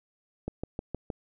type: click train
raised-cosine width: 2 ms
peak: -19 dBFS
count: 5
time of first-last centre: 0.48-1.102 s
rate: 6.43 Hz
effects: none